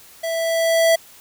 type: tone with level ramp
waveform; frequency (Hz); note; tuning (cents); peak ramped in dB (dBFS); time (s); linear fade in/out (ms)
square; 659.3; E5; 0; -23 to -12; 0.23-0.96; 10
effects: white hiss -46 dBFS RMS until 1.2 s